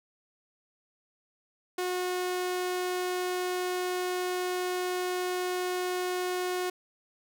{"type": "tone", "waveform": "sawtooth", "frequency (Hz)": 363, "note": "F#4", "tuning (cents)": -33, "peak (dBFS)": -25, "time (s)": [1.78, 6.7], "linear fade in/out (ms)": 5, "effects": []}